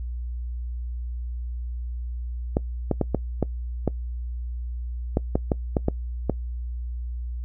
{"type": "clicks", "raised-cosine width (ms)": 2, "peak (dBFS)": -7, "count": 12, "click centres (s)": [2.569, 2.913, 3.013, 3.147, 3.427, 3.877, 5.171, 5.355, 5.518, 5.768, 5.884, 6.297], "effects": ["noise-tail reverb RT60 0.1 s tail -23 dB re dry", "added 60 Hz sine -28 dBFS peak until 7.44 s"]}